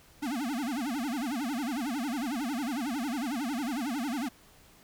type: tone with vibrato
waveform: square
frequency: 261.6 Hz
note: C4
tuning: in tune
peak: -31 dBFS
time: 0.22-4.29 s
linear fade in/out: 10 ms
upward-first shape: sine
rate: 11 Hz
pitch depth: 260 cents each way
effects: pink hiss -58 dBFS RMS until 4.83 s